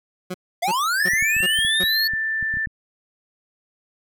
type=tone bursts; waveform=20% pulse; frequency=182.6 Hz; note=F#3; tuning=23 cents flat; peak=-21 dBFS; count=5; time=0.3-1.84 s; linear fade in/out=10 ms; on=44 ms; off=330 ms
type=linear sweep; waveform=square; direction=up; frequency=657 to 4435 Hz; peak=-20 dBFS; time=0.62-2.08 s; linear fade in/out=10 ms
type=tone; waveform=sine; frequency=1772 Hz; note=A6; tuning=12 cents sharp; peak=-21 dBFS; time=1-2.66 s; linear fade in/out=2 ms
type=clicks; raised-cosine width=5 ms; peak=-24 dBFS; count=12; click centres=1.135 / 1.225 / 1.366 / 1.405 / 1.589 / 1.649 / 1.839 / 2.136 / 2.427 / 2.54 / 2.571 / 2.672 s
effects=none